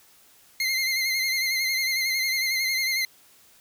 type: tone with vibrato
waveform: 25% pulse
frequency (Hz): 2100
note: C7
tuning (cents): +6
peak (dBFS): -19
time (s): 0.6-3.05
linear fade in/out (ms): 2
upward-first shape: sine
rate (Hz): 11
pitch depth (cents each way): 45
effects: white hiss -56 dBFS RMS until 3.6 s